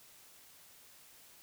silence, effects white hiss -59 dBFS RMS until 1.42 s

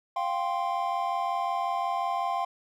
triangle chord, F suspended second, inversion none, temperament equal, 698.5 / 784 / 1046.5 Hz, F5 / G5 / C6, 0 / 0 / 0 cents, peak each -29 dBFS, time 0.16-2.45 s, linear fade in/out 5 ms, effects none

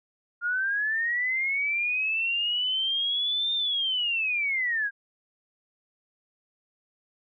sine linear two-way sweep, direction up then down, 1401 to 3631 to 1591 Hz, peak -24 dBFS, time 0.41-4.91 s, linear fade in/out 50 ms, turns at 3.54 s, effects none

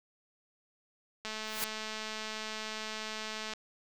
click train, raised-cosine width 0.2 ms, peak -22 dBFS, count 497, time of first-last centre 1.25-3.536 s, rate 217 Hz
white noise with exponential growth, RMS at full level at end -31 dBFS, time 1.43-1.64 s, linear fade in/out 0 ms, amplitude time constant 45 ms
effects none

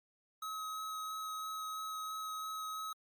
square tone with vibrato, 1276 Hz, D#6, 43 cents sharp, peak -40 dBFS, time 0.42-2.93 s, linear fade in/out 5 ms, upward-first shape sine, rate 3 Hz, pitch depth 8 cents each way, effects Opus 48 kbps

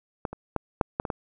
clicks, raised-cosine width 1 ms, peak -14 / -22 / -11 / -6 / -11 / -17 / -14 dBFS, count 7, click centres 0.252 / 0.33 / 0.563 / 0.812 / 0.999 / 1.052 / 1.102 s, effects none

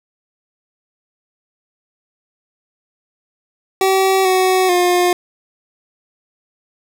25% pulse tone with pitch steps, 382.5 / 373.1 / 356.1 Hz, G4 / F#4 / F4, -42 / +14 / +34 cents, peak -8 dBFS, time 3.81-5.13 s, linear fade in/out 2 ms, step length 440 ms, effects none

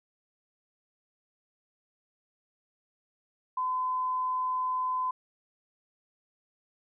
sine tone, 1018 Hz, C6, 48 cents flat, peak -27 dBFS, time 3.57-5.11 s, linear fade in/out 5 ms, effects none

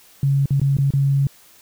sine tone with dropouts, 138.59 Hz, C#3, in tune, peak -14 dBFS, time 0.23-1.27 s, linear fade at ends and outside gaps 2 ms, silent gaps 0.458-0.506 / 0.598-0.615 / 0.769-0.785 / 0.906-0.936 s, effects white hiss -50 dBFS RMS until 1.61 s

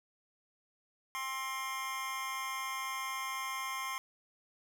25% pulse tone with amplitude modulation, 1058 Hz, C6, 19 cents sharp, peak -29 dBFS, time 1.15-3.98 s, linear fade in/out 0 ms, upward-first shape sine, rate 260 Hz, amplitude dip 75%, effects none

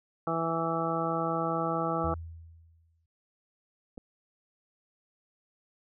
harmonic tone, 164.81 Hz, E3, in tune, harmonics 1 / 2 / 3 / 4 / 5 / 7 / 8, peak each -35 / -35 / -35 / -35 / -35 / -35 / -35 dBFS, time 0.27-2.14 s, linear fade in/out 2 ms
sine tone with exponential decay, 82.41 Hz, E2, in tune, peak -31 dBFS, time 2.04-3.06 s, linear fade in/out 5 ms, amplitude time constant 220 ms
clicks, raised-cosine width 2 ms, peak -37 / -29 dBFS, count 2, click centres 3.975 / 3.979 s
effects none

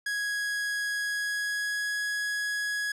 45% pulse tone with pitch glide, 1661.2 to 1670.8 Hz, G#6 to G#6, 0 to +10 cents, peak -28 dBFS, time 0.06-2.92 s, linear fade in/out 5 ms, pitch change +10 cents, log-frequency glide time 0.94-1.95 s, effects low-pass 11000 Hz 12 dB/octave

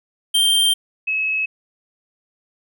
square / sine tone pair in turn, 3161 / 2576 Hz, G7 / E7, +14 / -41 cents, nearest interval major third, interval 355 cents, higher first, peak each -14 / -18 dBFS, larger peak first, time 0.34-0.74 / 1.07-1.46 s, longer first, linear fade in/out 10 ms, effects none

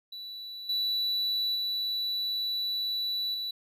triangle tone with level steps, 3951 Hz, B7, in tune, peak -37 / -25 / -27 / -30 dBFS, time 0.12-3.51 s, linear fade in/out 5 ms, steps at 0.69 / 1.55 / 3.34 s, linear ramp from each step 5 ms, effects none

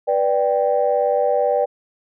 sine chord, G major, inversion first, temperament just, 490 / 588 / 784 Hz, B4 / D5 / G5, -14 / +2 / 0 cents, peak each -19 / -18 / -21 dBFS, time 0.07-1.66 s, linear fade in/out 20 ms, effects tanh soft clip ceiling -6 dBFS

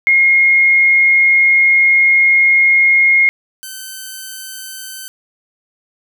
sine / 5% pulse tone pair in turn, 2146 / 1534.6 Hz, C7 / G6, +43 / -37 cents, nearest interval tritone, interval 580 cents, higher first, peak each -7 / -16 dBFS, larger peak first, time 0.07-3.29 / 3.63-5.08 s, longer first, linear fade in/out 0 ms, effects none

